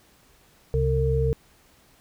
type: tone cluster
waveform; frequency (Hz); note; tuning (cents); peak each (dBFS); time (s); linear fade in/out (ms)
sine; 69.2 / 135.1 / 454.8; C#2 / C#3 / A#4; -2 / -44 / -43; -24; 0.74-1.33; 0
effects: pink hiss -58 dBFS RMS until 2 s